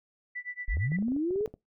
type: tone with tremolo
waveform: sine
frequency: 1975.5 Hz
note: B6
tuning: in tune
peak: -33 dBFS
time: 0.35-0.97 s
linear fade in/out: 10 ms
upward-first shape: sine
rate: 8.7 Hz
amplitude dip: 100%
type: linear sweep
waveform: sine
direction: up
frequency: 30.87 to 440 Hz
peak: -26 dBFS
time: 0.68-1.46 s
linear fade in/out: 0 ms
type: clicks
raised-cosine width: 2 ms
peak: -31 dBFS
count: 12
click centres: 0.77 / 0.919 / 0.987 / 1.025 / 1.083 / 1.12 / 1.164 / 1.308 / 1.359 / 1.409 / 1.477 / 1.54 s
effects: noise-tail reverb RT60 0.2 s tail -23 dB re dry